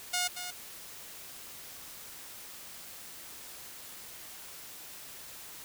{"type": "tone with echo", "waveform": "5% pulse", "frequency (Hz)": 719, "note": "F#5", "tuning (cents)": -50, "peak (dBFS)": -17, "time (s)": [0.13, 0.28], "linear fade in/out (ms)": 10, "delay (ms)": 230, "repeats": 1, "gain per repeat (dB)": -9, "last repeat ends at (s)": 0.51, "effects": ["white hiss -47 dBFS RMS until 5.64 s"]}